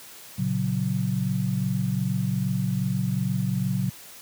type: chord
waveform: sine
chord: F# major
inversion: first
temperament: equal with one note detuned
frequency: 116.54 / 139.07 / 185 Hz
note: A#2 / C#3 / F#3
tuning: 0 / +6 / 0 cents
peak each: -28 / -27 / -26 dBFS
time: 0.38-3.9 s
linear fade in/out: 10 ms
effects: white hiss -45 dBFS RMS until 4.21 s + high-pass 60 Hz 12 dB/octave